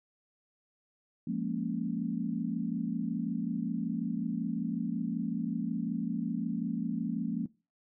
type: chord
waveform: sine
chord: Bb minor seventh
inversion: second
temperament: equal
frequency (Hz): 174.61 / 207.7 / 233.1 / 277.2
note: F3 / Ab3 / Bb3 / Db4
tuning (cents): 0 / 0 / 0 / 0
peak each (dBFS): -36 / -36 / -34 / -38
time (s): 1.27-7.46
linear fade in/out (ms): 5
effects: noise-tail reverb RT60 0.3 s tail -19 dB re dry